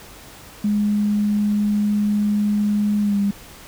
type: tone with pitch glide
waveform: sine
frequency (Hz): 207.7 to 200.9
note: G#3 to G3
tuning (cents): 0 to +43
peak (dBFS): -16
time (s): 0.64-3.31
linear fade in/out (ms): 5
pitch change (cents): -57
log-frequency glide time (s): 3.01-3.18
effects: pink hiss -42 dBFS RMS until 3.67 s